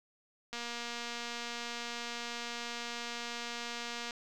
click train, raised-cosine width 0.2 ms, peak -23 dBFS, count 849, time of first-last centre 0.53-4.108 s, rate 237 Hz, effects none

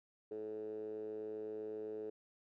10% pulse tone with band-pass filter, 107.8 Hz, A2, 35 cents flat, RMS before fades -44 dBFS, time 0.31-2.1 s, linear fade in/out 5 ms, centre 410 Hz, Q 8.5, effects none

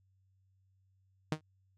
sawtooth tone with exponential decay, 155.56 Hz, D#3, in tune, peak -23 dBFS, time 1.32-1.41 s, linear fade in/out 2 ms, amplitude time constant 18 ms, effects added 95 Hz sine -68 dBFS peak until 1.77 s + low-pass 7000 Hz 12 dB/octave

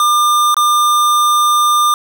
square tone with dropouts, 1200 Hz, D6, 37 cents sharp, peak -10 dBFS, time 0-1.94 s, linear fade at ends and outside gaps 1 ms, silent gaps 0.544-0.567 s, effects none

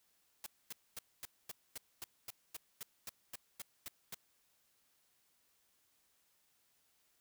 white noise bursts, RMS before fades -45 dBFS, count 15, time 0.44-4.145 s, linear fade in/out 2 ms, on 23 ms, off 240 ms, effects white hiss -75 dBFS RMS until 7.2 s

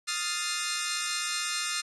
10% pulse chord, F dominant seventh, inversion third, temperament equal, 1244.5 / 1396.9 / 1760 / 2093 Hz, Eb6 / F6 / A6 / C7, 0 / 0 / 0 / 0 cents, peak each -26 dBFS, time 0.07-1.82 s, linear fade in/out 20 ms, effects resampled to 22050 Hz

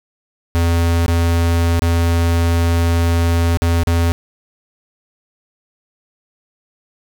square tone with dropouts, 84.5 Hz, E2, 43 cents sharp, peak -13 dBFS, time 0.55-4.12 s, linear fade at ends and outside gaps 0 ms, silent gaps 1.062-1.081 / 1.794-1.82 / 3.572-3.62 / 3.834-3.872 s, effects none

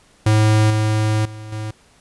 square tone with level steps, 108 Hz, A2, 32 cents flat, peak -12 / -16 / -32 / -25 dBFS, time 0.26-1.71 s, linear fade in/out 5 ms, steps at 0.7 / 1.25 / 1.52 s, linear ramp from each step 5 ms, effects pink hiss -53 dBFS RMS until 2 s + resampled to 24000 Hz

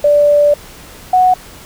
sine tone pair in turn, 585 / 737.1 Hz, D5 / F#5, -7 / -7 cents, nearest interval major third, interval 400 cents, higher second, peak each -6 dBFS, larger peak neither, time 0.04-0.54 / 1.13-1.34 s, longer first, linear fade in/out 5 ms, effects pink hiss -36 dBFS RMS until 1.65 s

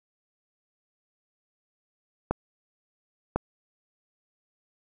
clicks, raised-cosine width 1 ms, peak -10 dBFS, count 2, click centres 2.31 / 3.36 s, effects none

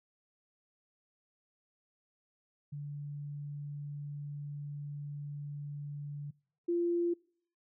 sine tone pair in turn, 145 / 344.9 Hz, D3 / F4, -22 / -22 cents, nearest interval octave + minor third, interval 1500 cents, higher second, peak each -38 / -28 dBFS, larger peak second, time 2.72-6.31 / 6.68-7.14 s, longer first, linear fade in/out 10 ms, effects noise-tail reverb RT60 0.6 s tail -26 dB re dry

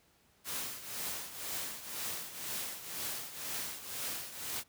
white noise with tremolo, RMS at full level -37 dBFS, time 0.44-4.64 s, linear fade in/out 50 ms, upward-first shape triangle, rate 2 Hz, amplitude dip 75%, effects pink hiss -68 dBFS RMS until 4.68 s + high-pass 60 Hz 12 dB/octave

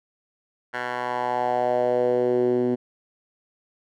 10% pulse tone with band-pass filter sweep, 123.47 Hz, B2, in tune, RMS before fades -23 dBFS, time 0.73-2.76 s, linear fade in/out 20 ms, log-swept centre 1400 to 290 Hz, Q 3.3, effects none

